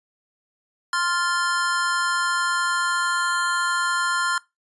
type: chord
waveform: square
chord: F major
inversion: second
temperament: just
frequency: 1047.7 / 1396.9 / 1746.1 Hz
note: C6 / F6 / A6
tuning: +2 / 0 / -14 cents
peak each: -26 / -24 / -30 dBFS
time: 0.93-4.38 s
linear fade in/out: 2 ms
effects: noise-tail reverb RT60 0.2 s tail -21 dB re dry + resampled to 24000 Hz